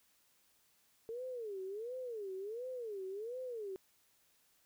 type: tone with vibrato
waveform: sine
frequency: 440.3 Hz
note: A4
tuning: 1 cent sharp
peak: -40 dBFS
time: 1.09-3.76 s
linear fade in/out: 0 ms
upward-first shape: sine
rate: 1.4 Hz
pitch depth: 270 cents each way
effects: white hiss -72 dBFS RMS until 4.65 s